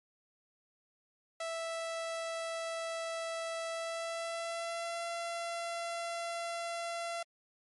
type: tone with pitch glide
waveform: sawtooth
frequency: 659 to 679.9 Hz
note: E5 to F5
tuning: -1 to -47 cents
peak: -32 dBFS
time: 1.4-7.23 s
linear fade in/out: 5 ms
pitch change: +54 cents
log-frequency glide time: 3.7-5.05 s
effects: MP3 48 kbps